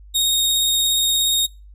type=tone with vibrato; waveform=sawtooth; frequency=3729 Hz; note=A#7; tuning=in tune; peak=-13 dBFS; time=0.14-1.47 s; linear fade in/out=20 ms; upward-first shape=sine; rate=17 Hz; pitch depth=17 cents each way; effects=noise-tail reverb RT60 0.3 s tail -25 dB re dry + added 50 Hz sine -40 dBFS peak until 1.74 s